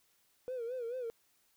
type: tone with vibrato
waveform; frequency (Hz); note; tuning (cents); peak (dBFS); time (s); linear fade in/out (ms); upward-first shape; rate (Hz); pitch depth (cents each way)
triangle; 486.5; B4; -26; -33; 0.48-1.1; 0; sine; 4.6; 110
effects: tanh soft clip ceiling -33 dBFS + white hiss -72 dBFS RMS until 1.56 s